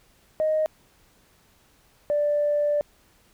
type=tone pair in turn; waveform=sine; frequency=622.3 / 588 Hz; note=D#5 / D5; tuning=0 / +2 cents; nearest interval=minor second; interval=98 cents; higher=first; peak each=-19 dBFS; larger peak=neither; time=0.4-0.66 / 2.1-2.81 s; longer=second; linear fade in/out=0 ms; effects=tanh soft clip ceiling -15 dBFS + pink hiss -60 dBFS RMS until 3.33 s